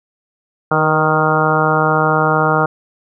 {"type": "harmonic tone with a mistuned harmonic", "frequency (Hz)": 155.56, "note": "D#3", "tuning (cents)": 0, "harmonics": [1, 2, 3, 4, 5, 6, 7, 8, 9], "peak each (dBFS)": [-19, -23, -19, -21, -19, -22, -22, -19, -19], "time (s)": [0.71, 2.66], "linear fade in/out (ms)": 5, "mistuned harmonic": 3, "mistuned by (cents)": 20, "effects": []}